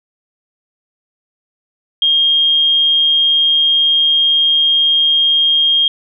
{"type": "tone", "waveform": "sine", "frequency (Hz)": 3229, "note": "G#7", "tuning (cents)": -49, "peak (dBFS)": -9, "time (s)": [2.02, 5.88], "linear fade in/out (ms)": 2, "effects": []}